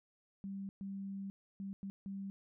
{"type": "tone bursts at uneven times", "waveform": "sine", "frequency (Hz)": 196, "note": "G3", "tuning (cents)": 0, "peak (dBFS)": -40, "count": 5, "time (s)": [[0.44, 0.69], [0.81, 1.3], [1.6, 1.73], [1.83, 1.9], [2.06, 2.3]], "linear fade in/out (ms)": 0, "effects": []}